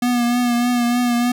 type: tone with vibrato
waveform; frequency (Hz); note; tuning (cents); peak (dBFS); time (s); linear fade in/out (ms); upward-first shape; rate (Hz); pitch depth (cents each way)
square; 242; B3; -35; -16; 0.02-1.32; 5; triangle; 3.3; 36
effects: none